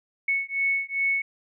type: beating tone pair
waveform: sine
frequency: 2208 / 2210.5 Hz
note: C#7 / C#7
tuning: -7 / -5 cents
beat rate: 2.5 Hz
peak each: -26 dBFS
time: 0.28-1.22 s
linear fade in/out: 5 ms
effects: none